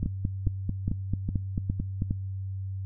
two click trains, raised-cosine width 5 ms, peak -15 / -15 dBFS, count 10 / 6, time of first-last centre 0.03-2.021 / 0.06-2.109 s, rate 4.52 / 2.44 Hz, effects noise-tail reverb RT60 0.9 s tail -24 dB re dry + added 96 Hz sine -31 dBFS peak until 2.85 s

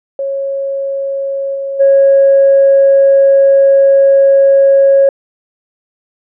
sine tone with level steps, 549 Hz, C#5, 17 cents flat, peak -14 / -16 / -3 dBFS, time 0.19-5.09 s, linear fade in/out 2 ms, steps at 1.54 / 1.79 s, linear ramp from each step 20 ms, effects tanh soft clip ceiling 0 dBFS

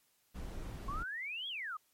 brown noise, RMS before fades -42 dBFS, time 0.34-1.04 s, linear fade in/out 20 ms
sine exponential two-way sweep, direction up then down, 1069 to 3399 to 1181 Hz, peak -38 dBFS, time 0.88-1.77 s, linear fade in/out 5 ms, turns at 1.48 s
effects white hiss -73 dBFS RMS until 1.93 s + MP3 64 kbps

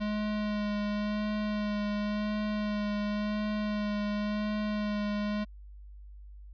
square tone with vibrato, 209.3 Hz, G#3, 14 cents sharp, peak -30 dBFS, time 0-5.45 s, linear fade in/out 20 ms, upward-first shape sine, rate 0.93 Hz, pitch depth 17 cents each way, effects added 50 Hz sine -45 dBFS peak until 6.53 s + resampled to 11025 Hz

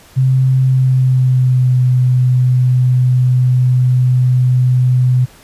sine tone with pitch glide, 130.81 to 126.35 Hz, C3 to B2, 0 to +40 cents, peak -8 dBFS, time 0.16-5.26 s, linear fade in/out 20 ms, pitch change -60 cents, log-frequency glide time 0.62-1.81 s, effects pink hiss -43 dBFS RMS until 5.43 s + resampled to 32000 Hz

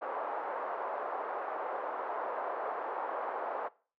white band-pass noise, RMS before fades -37 dBFS, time 0.01-3.69 s, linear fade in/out 20 ms, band 460 to 1100 Hz, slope 24 dB/octave, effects noise-tail reverb RT60 0.4 s tail -22 dB re dry

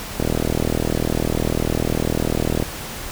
click train, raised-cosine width 2 ms, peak -6 dBFS, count 98, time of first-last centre 0.2-2.625 s, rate 40 Hz, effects pink hiss -31 dBFS RMS until 3.11 s

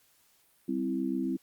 sine chord, C major, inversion second, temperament equal, 196 / 261.6 / 329.6 Hz, G3 / C4 / E4, 0 / 0 / 0 cents, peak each -35 / -31 / -33 dBFS, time 0.68-1.37 s, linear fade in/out 10 ms, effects white hiss -66 dBFS RMS until 1.42 s + Opus 48 kbps

